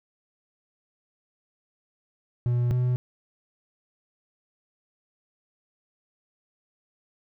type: tone pair in turn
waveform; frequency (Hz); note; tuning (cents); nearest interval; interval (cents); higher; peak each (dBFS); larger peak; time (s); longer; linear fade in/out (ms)
triangle; 121.4 / 124.6; B2 / B2; -29 / +16; unison; 45; second; -19; neither; 2.46-2.71 / 2.71-2.96; neither; 0
effects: none